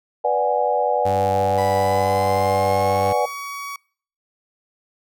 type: chord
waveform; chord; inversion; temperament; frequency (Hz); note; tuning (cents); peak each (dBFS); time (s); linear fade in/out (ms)
sine; G# half-diminished seventh; first; equal; 493.9 / 587.3 / 740 / 830.6; B4 / D5 / F#5 / G#5; 0 / 0 / 0 / 0; -22; 0.24-3.26; 10
type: tone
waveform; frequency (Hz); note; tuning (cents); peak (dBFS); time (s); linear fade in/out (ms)
sawtooth; 97.7; G2; -5; -21; 1.05-3.13; 10
type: tone with pitch glide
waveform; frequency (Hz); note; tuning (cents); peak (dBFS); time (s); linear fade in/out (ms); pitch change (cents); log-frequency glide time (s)
30% pulse; 987.8 to 1128.1; B5 to C#6; 0 to +30; -26; 1.58-3.76; 2; +230; 1.78-3.27
effects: noise-tail reverb RT60 0.5 s tail -25 dB re dry